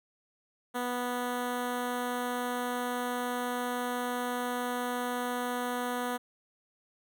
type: tone with notch filter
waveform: 10% pulse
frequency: 245.9 Hz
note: B3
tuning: 7 cents flat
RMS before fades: -33 dBFS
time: 0.74-6.18 s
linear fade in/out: 20 ms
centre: 5000 Hz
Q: 1.1
effects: none